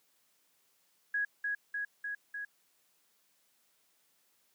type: tone with echo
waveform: sine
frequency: 1661.2 Hz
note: G#6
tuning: in tune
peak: -29 dBFS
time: 1.14-1.25 s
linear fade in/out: 5 ms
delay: 300 ms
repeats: 4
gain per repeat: -2 dB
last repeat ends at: 2.45 s
effects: white hiss -72 dBFS RMS until 4.54 s + high-pass 150 Hz 12 dB/octave